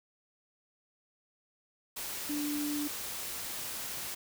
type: tone in noise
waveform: sine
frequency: 293.9 Hz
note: D4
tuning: 1 cent sharp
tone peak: -32 dBFS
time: 2.29-2.88 s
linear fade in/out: 10 ms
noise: white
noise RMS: -39 dBFS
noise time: 1.96-4.15 s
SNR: +4 dB
effects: none